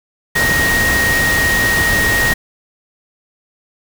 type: tone in noise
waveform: sine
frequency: 1874 Hz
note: A#6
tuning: 9 cents sharp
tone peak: -13 dBFS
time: 0.35-2.34 s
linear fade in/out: 10 ms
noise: pink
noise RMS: -18 dBFS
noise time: 0.35-2.34 s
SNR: +2 dB
effects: none